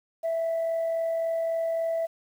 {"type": "tone with amplitude modulation", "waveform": "sine", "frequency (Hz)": 659.3, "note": "E5", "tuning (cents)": 0, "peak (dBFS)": -22, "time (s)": [0.23, 2.07], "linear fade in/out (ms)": 20, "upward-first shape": "sine", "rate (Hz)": 43.6, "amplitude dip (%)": 25, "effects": ["tanh soft clip ceiling -22 dBFS", "9-bit"]}